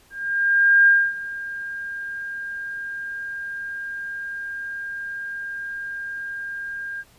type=tone with ADSR envelope; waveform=sine; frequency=1607 Hz; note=G6; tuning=43 cents sharp; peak=-10 dBFS; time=0.1-7.04 s; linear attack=770 ms; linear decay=260 ms; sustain=-18 dB; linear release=42 ms; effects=pink hiss -55 dBFS RMS until 7.18 s + resampled to 32000 Hz